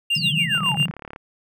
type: tone with tremolo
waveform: triangle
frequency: 2794 Hz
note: F7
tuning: in tune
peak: -15 dBFS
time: 0.1-0.86 s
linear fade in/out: 5 ms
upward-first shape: sine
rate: 7.3 Hz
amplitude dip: 90%
type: exponential sweep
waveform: sine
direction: down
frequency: 5400 to 784 Hz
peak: -25 dBFS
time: 0.15-0.76 s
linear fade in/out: 2 ms
type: band-pass noise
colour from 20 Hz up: white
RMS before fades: -27 dBFS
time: 0.16-0.91 s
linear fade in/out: 5 ms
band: 140 to 180 Hz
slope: 48 dB/octave
type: click train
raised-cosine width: 0.5 ms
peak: -21 dBFS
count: 23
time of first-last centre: 0.55-1.161 s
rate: 36 Hz
effects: none